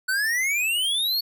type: exponential sweep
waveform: square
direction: up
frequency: 1480 to 4453 Hz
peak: -22 dBFS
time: 0.08-1.21 s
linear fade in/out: 10 ms
effects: none